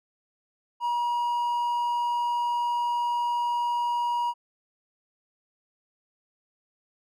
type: tone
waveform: triangle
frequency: 957 Hz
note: A#5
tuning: 45 cents sharp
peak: -22 dBFS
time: 0.8-4.34 s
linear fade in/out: 50 ms
effects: none